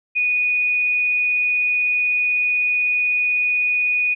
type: tone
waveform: sine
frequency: 2471 Hz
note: D#7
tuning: 13 cents flat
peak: -16 dBFS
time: 0.15-4.15 s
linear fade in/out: 20 ms
effects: none